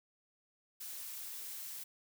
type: noise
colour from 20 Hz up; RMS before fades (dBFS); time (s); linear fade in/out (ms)
blue; -45; 0.8-1.84; 10
effects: none